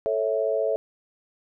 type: chord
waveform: sine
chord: A major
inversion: none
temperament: equal with one note detuned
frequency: 440 / 554.4 / 653.9 Hz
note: A4 / C#5 / E5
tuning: 0 / 0 / -14 cents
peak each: -26 dBFS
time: 0.06-0.76 s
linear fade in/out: 0 ms
effects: none